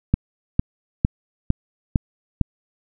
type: click train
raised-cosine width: 5 ms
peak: -3 dBFS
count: 6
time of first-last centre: 0.14-2.413 s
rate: 2.2 Hz
effects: none